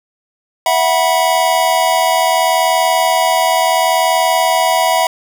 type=chord; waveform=square; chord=E suspended second; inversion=none; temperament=equal with one note detuned; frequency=659.3 / 740 / 974.7 Hz; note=E5 / F#5 / B5; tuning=0 / 0 / -23 cents; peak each=-16 dBFS; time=0.66-5.07 s; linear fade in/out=2 ms; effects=none